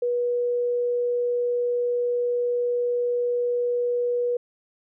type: tone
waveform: sine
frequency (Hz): 485.1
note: B4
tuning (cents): -31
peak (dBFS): -21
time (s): 0.02-4.37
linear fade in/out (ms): 5
effects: none